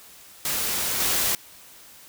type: noise with level steps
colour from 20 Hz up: white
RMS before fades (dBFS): -26 / -23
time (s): 0.45-1.35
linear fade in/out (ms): 2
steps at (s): 1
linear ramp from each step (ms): 2
effects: white hiss -48 dBFS RMS until 2.08 s